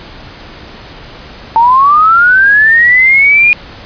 sine linear sweep, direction up, 891 to 2454 Hz, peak -3 dBFS, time 1.56-3.53 s, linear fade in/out 0 ms, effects pink hiss -31 dBFS RMS until 3.85 s + resampled to 11025 Hz

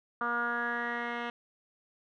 10% pulse tone with low-pass filter sweep, 237.9 Hz, A#3, 35 cents sharp, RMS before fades -33 dBFS, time 0.21-1.3 s, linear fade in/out 2 ms, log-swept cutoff 1300 to 2400 Hz, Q 7, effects none

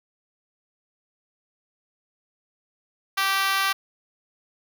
5% pulse tone with high-pass filter, 389.3 Hz, G4, 12 cents flat, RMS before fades -23 dBFS, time 3.17-3.73 s, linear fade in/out 10 ms, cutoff 1100 Hz, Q 2.2, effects none

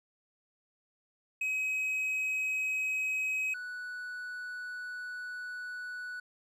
triangle tone pair in turn, 2540 / 1479 Hz, D#7 / F#6, +35 / -1 cents, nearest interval major sixth, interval 936 cents, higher first, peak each -28 / -36 dBFS, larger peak first, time 1.41-3.54 / 3.54-6.2 s, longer second, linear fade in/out 5 ms, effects resampled to 32000 Hz

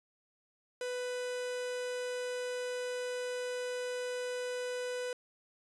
45% pulse tone, 497 Hz, B4, 11 cents sharp, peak -35 dBFS, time 0.81-5.13 s, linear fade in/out 2 ms, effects resampled to 24000 Hz

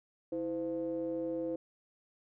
triangle ring-modulated tone, 93 Hz, F#2, 9 cents sharp, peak -28 dBFS, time 0.32-1.56 s, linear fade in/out 5 ms, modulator 419 Hz, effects none

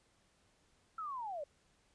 sine linear sweep, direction down, 1342 to 554 Hz, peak -39 dBFS, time 0.98-1.44 s, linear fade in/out 5 ms, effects pink hiss -72 dBFS RMS until 1.94 s + resampled to 22050 Hz

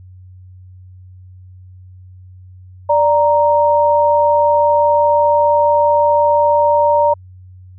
sine tone pair together, 587.3 / 932.3 Hz, D5 / A#5, 0 / 0 cents, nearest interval minor sixth, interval 800 cents, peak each -12 dBFS, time 2.89-7.14 s, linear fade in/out 10 ms, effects added 92 Hz sine -36 dBFS peak until 7.78 s

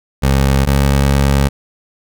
20% pulse tone pair in turn, 67.9 / 69.21 Hz, C#2 / C#2, -35 / -2 cents, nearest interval unison, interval 33 cents, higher second, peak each -5 dBFS, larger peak neither, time 0.22-0.66 / 0.66-1.49 s, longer second, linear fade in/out 20 ms, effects none

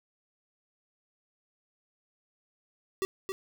square tone with echo, 384.6 Hz, G4, 33 cents flat, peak -28 dBFS, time 3.02-3.05 s, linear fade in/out 0 ms, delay 270 ms, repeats 1, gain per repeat -5 dB, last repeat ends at 3.32 s, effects none

